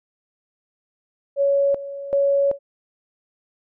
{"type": "tone with tremolo", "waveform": "sine", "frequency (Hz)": 559, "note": "C#5", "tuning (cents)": 14, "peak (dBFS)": -15, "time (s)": [1.36, 2.59], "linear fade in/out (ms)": 50, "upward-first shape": "square", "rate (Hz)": 1.3, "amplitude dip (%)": 80, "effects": []}